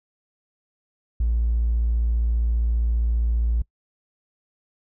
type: tone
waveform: triangle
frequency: 57.5 Hz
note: A#1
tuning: 23 cents flat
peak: -15 dBFS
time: 1.2-3.62 s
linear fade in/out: 5 ms
effects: noise-tail reverb RT60 0.1 s tail -25 dB re dry + tanh soft clip ceiling -15 dBFS